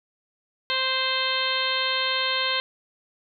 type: harmonic tone with a mistuned harmonic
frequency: 523.3 Hz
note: C5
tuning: in tune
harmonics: 1 / 2 / 3 / 4 / 5 / 6 / 7 / 8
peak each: -33 / -30 / -31 / -31 / -32 / -29 / -30 / -30 dBFS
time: 0.7-2.6 s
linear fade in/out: 0 ms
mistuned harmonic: 4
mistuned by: -17 cents
effects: none